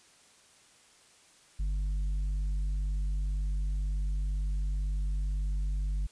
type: tone with tanh clipping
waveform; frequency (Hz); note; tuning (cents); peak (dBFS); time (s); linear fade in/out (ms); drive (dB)
sine; 49; G1; 0; -29; 1.59-6.07; 10; 5
effects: white hiss -60 dBFS RMS until 6.11 s + resampled to 22050 Hz